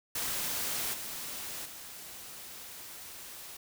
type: noise with level steps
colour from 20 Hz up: white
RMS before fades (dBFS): -34 / -40 / -46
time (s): 0.15-3.57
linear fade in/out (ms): 5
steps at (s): 0.93 / 1.65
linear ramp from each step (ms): 10
effects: none